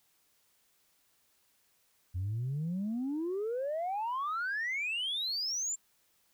sine exponential sweep, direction up, 86.5 to 7459 Hz, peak -30 dBFS, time 2.14-5.76 s, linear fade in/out 20 ms, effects tanh soft clip ceiling -29 dBFS + white hiss -71 dBFS RMS until 6.33 s

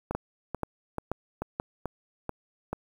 two click trains, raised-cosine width 1 ms, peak -17 / -15 dBFS, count 7 / 4, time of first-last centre 0.11-2.73 / 0.15-1.599 s, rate 2.29 / 2.07 Hz, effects 8-bit

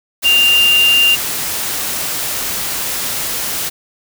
sine tone in noise, 2794 Hz, F7, in tune, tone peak -8 dBFS, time 0.24-1.16 s, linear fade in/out 20 ms, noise white, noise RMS -20 dBFS, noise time 0.22-3.7 s, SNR +9 dB, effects none

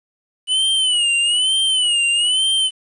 square tone with vibrato, 2960 Hz, F#7, in tune, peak -15 dBFS, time 0.47-2.71 s, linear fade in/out 50 ms, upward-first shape sine, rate 1.1 Hz, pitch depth 110 cents each way, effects resampled to 24000 Hz + 8-bit

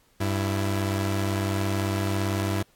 sawtooth tone pair together, 97.97 / 332.1 Hz, G2 / E4, -1 / +13 cents, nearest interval octave + major sixth, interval 2114 cents, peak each -21 / -26 dBFS, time 0.2-2.63 s, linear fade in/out 10 ms, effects pink hiss -63 dBFS RMS until 2.75 s + AAC 64 kbps

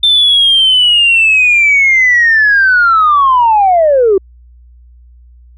sine linear sweep, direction down, 3579 to 370 Hz, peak -4 dBFS, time 0.03-4.18 s, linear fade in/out 5 ms, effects tanh soft clip ceiling -1 dBFS + added 60 Hz sine -37 dBFS peak until 5.57 s

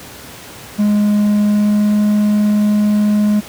triangle tone with pitch glide, 207.8 to 209.1 Hz, G#3 to G#3, +1 to +12 cents, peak -8 dBFS, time 0.78-3.41 s, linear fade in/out 20 ms, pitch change +11 cents, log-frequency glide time 1.42-1.99 s, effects pink hiss -34 dBFS RMS until 3.48 s + high-pass 80 Hz 12 dB/octave

